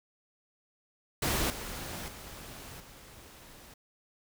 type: noise with level steps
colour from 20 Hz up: pink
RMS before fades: -30 / -40 / -46 / -52 dBFS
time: 1.22-3.74 s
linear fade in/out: 5 ms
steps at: 1.5 / 2.08 / 2.8 s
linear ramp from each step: 2 ms
effects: none